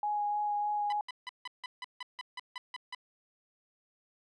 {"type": "tone with vibrato", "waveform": "sine", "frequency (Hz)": 830.6, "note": "G#5", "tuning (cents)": 0, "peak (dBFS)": -29, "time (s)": [0.03, 1.01], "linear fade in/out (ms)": 2, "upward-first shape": "sine", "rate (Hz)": 3.3, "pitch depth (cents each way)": 11}
{"type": "tone bursts", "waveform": "15% pulse", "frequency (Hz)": 998, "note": "B5", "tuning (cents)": 18, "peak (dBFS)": -31, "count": 12, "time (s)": [0.9, 2.948], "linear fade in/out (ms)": 2, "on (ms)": 24, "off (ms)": 160}
{"effects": ["low-pass 5000 Hz 12 dB/octave"]}